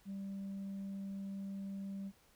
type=tone; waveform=sine; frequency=196 Hz; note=G3; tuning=in tune; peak=-38 dBFS; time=0.05-2.12 s; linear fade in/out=50 ms; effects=tanh soft clip ceiling -39 dBFS + pink hiss -68 dBFS RMS until 2.35 s